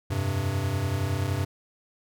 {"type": "chord", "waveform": "square", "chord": "F suspended second", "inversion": "none", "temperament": "equal", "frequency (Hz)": [87.31, 98, 130.81], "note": ["F2", "G2", "C3"], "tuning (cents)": [0, 0, 0], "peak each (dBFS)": [-34, -28, -31], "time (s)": [0.1, 1.45], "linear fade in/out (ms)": 10, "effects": []}